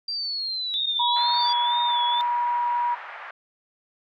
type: linear two-way sweep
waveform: sine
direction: down then up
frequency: 4744 to 3563 to 4744 Hz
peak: -26 dBFS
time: 0.08-1.53 s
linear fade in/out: 5 ms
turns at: 0.96 s
type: tone with vibrato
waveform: sine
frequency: 3520 Hz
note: A7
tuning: in tune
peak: -25 dBFS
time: 0.74-2.21 s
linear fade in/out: 0 ms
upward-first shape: sine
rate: 2.1 Hz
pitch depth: 71 cents each way
type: tone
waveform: sine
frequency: 962 Hz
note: B5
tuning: 46 cents flat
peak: -21 dBFS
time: 0.99-2.95 s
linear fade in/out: 10 ms
type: band-pass noise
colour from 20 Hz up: white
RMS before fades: -39 dBFS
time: 1.16-3.31 s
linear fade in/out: 5 ms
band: 720 to 1900 Hz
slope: 24 dB/octave
effects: none